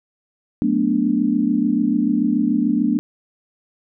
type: chord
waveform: sine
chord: B minor seventh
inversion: second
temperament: equal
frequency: 185 / 220 / 246.9 / 293.7 Hz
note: F#3 / A3 / B3 / D4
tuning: 0 / 0 / 0 / 0 cents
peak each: -26 / -20 / -20 / -20 dBFS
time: 0.62-2.99 s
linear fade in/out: 0 ms
effects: none